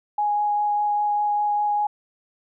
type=tone with vibrato; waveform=sine; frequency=830.6 Hz; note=G#5; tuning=in tune; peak=-19 dBFS; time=0.18-1.87 s; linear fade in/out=5 ms; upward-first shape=sine; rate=5 Hz; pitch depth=8 cents each way; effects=none